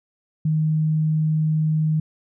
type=tone; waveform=sine; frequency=155.9 Hz; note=D#3; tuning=4 cents sharp; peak=-17 dBFS; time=0.45-2 s; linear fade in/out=5 ms; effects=none

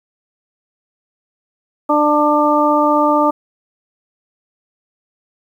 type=harmonic tone; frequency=297.4 Hz; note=D4; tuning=22 cents sharp; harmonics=1 / 2 / 3 / 4; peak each=-16 / -16 / -16 / -16 dBFS; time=1.89-3.31 s; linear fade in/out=10 ms; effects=8-bit

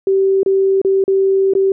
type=tone with dropouts; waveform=sine; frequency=386.9 Hz; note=G4; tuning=23 cents flat; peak=-10 dBFS; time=0.07-1.72 s; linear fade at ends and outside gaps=2 ms; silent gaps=0.432-0.461 / 0.816-0.848 / 1.04-1.079 / 1.536-1.551 s; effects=none

